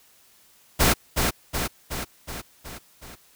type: noise with echo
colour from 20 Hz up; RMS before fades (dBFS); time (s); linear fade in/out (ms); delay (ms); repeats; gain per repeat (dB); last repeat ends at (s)
pink; -18; 0.79-0.94; 20; 370; 6; -4; 3.16
effects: white hiss -57 dBFS RMS until 3.35 s